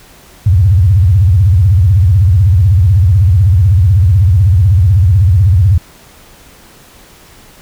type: tone with vibrato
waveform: sine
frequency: 92.9 Hz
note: F#2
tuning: 7 cents sharp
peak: -4 dBFS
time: 0.46-5.78 s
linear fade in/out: 5 ms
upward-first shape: sine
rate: 16 Hz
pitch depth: 290 cents each way
effects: pink hiss -40 dBFS RMS until 7.61 s